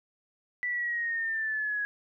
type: linear sweep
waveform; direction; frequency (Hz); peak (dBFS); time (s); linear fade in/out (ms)
sine; down; 1975.5 to 1661.2; -28; 0.63-1.85; 0
effects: none